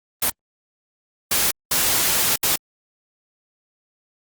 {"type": "noise bursts at uneven times", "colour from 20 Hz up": "white", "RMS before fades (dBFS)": -19, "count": 4, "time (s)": [[0.22, 0.3], [1.31, 1.51], [1.71, 2.36], [2.43, 2.56]], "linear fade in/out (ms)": 5, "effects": ["Opus 32 kbps"]}